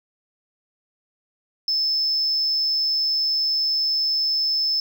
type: tone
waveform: sine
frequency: 5250 Hz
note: E8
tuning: 8 cents flat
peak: -17 dBFS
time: 1.68-4.8 s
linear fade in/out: 2 ms
effects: tanh soft clip ceiling -17 dBFS